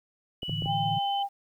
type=tone with pitch glide; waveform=sine; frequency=2950 to 3045 Hz; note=F#7 to F#7; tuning=-6 to +49 cents; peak=-33 dBFS; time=0.42-1.23 s; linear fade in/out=5 ms; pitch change=+55 cents; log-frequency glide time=0.67-0.72 s
type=clicks; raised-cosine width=2 ms; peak=-24 dBFS; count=4; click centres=0.431 / 0.495 / 0.622 / 0.659 s
type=chord; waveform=sine; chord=A suspended fourth; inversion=none; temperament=equal; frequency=110 / 146.83 / 164.81 Hz; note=A2 / D3 / E3; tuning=0 / 0 / 0 cents; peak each=-34 dBFS; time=0.48-0.99 s; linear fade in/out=10 ms
type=tone; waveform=sine; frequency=798 Hz; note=G5; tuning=31 cents sharp; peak=-26 dBFS; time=0.65-1.29 s; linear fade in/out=50 ms
effects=10-bit